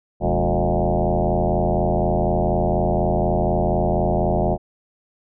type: tone with frequency modulation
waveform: sine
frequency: 278.1 Hz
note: C#4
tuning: 6 cents sharp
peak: -16 dBFS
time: 0.2-4.58 s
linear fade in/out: 50 ms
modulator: 84.1 Hz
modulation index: 5.7
effects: none